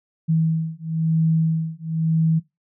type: beating tone pair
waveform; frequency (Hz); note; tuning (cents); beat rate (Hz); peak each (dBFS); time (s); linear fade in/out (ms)
sine; 160.8 / 161.8; E3 / E3; -43 / -32; 1; -21; 0.28-2.4; 20
effects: noise-tail reverb RT60 0.2 s tail -20 dB re dry